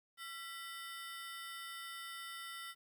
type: ring-modulated tone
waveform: 25% pulse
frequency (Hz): 1661.2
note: G#6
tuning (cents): 0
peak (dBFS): -38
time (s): 0.17-2.75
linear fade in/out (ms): 50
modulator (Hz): 307
effects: 12-bit